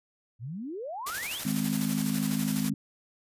sine exponential sweep, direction up, 104.7 to 3931 Hz, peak -34 dBFS, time 0.39-1.42 s, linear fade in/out 50 ms
white noise with tremolo, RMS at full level -35 dBFS, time 1.06-2.7 s, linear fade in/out 10 ms, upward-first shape square, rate 12 Hz, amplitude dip 40%
sine chord, Ab major, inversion second, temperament just, 155.74 / 207.7 / 259.6 Hz, Eb3 / Ab3 / C4, +2 / 0 / -13 cents, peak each -33 / -29 / -31 dBFS, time 1.45-2.74 s, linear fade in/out 5 ms
effects resampled to 32000 Hz

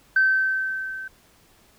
sine tone with level ramp, 1544 Hz, G6, 27 cents flat, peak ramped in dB -13 to -32 dBFS, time 0.16-1.08 s, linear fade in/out 5 ms, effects tanh soft clip ceiling -10 dBFS + pink hiss -57 dBFS RMS until 1.78 s

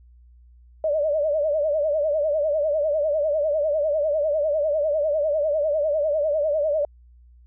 sine tone with vibrato, 603 Hz, D5, 46 cents sharp, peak -19 dBFS, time 0.84-6.85 s, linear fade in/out 2 ms, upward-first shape triangle, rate 10 Hz, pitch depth 130 cents each way, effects added 60 Hz sine -48 dBFS peak until 7.46 s

